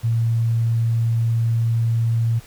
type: tone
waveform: sine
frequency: 115 Hz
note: A#2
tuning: 23 cents flat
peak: -16 dBFS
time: 0.03-2.4 s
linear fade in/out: 20 ms
effects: pink hiss -46 dBFS RMS until 2.46 s